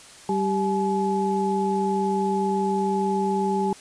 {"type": "tone cluster", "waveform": "sine", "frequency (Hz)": [194.4, 392, 850], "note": ["G3", "G4", "G#5"], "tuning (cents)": [-14, 0, 40], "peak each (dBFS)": -25, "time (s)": [0.29, 3.73], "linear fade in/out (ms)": 2, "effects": ["white hiss -46 dBFS RMS until 3.8 s", "resampled to 22050 Hz"]}